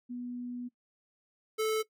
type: tone pair in turn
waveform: sine / square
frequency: 245 / 436.5 Hz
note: B3 / A4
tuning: -14 / -14 cents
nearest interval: minor seventh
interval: 1000 cents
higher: second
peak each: -36 / -28 dBFS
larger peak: second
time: 0.09-0.69 / 1.58-1.83 s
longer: first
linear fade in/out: 20 ms
effects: noise-tail reverb RT60 0.1 s tail -18 dB re dry